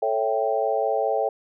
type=chord; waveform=sine; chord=A dominant seventh; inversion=none; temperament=equal; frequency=440 / 554.4 / 659.3 / 784 Hz; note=A4 / C#5 / E5 / G5; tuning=0 / 0 / 0 / 0 cents; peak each=-26 dBFS; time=0.02-1.29 s; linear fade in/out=5 ms; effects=none